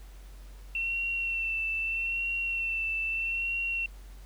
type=tone with vibrato; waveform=sine; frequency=2700 Hz; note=E7; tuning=41 cents sharp; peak=-28 dBFS; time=0.75-3.86 s; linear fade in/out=2 ms; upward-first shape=sine; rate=0.79 Hz; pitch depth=28 cents each way; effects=added 47 Hz sine -44 dBFS peak until 4.25 s + pink hiss -58 dBFS RMS until 4.25 s